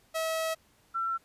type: tone pair in turn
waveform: sawtooth / sine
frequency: 645 / 1347.9 Hz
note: E5 / E6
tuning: -38 / +38 cents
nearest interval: octave + minor second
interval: 1276 cents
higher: second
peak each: -25 / -28 dBFS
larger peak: first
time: 0.14-0.55 / 0.94-1.18 s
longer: first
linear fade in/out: 20 ms
effects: pink hiss -65 dBFS RMS until 1.24 s + resampled to 32000 Hz